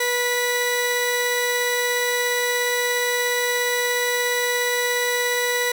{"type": "tone pair together", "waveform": "sawtooth", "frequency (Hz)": [487.2, 1965.8], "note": ["B4", "B6"], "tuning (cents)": [-24, -9], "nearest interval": "2 octaves", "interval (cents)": 2415, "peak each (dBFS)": -19, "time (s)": [0, 5.72], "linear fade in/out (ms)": 5, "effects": []}